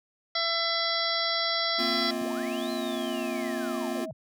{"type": "harmonic tone", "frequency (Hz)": 670, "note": "E5", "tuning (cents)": 28, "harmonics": [1, 2, 3, 5, 6, 7, 8], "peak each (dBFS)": [-33, -33, -33, -33, -33, -33, -33], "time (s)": [0.35, 2.11], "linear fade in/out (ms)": 5}
{"type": "chord", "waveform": "square", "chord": "Bb suspended second", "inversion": "none", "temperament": "equal", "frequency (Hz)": [233.1, 261.6, 349.2], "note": ["Bb3", "C4", "F4"], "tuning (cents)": [0, 0, 0], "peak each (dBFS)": -35, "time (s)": [1.78, 4.06], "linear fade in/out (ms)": 20}
{"type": "tone", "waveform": "sine", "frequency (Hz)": 640, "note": "D#5", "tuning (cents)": 49, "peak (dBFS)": -35, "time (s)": [2.11, 4.11], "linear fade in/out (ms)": 2}
{"type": "linear two-way sweep", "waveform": "sine", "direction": "up then down", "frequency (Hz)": [97, 4140, 97], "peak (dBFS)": -40, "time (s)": [2.21, 4.13], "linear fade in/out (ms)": 5, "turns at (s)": 2.71}
{"effects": []}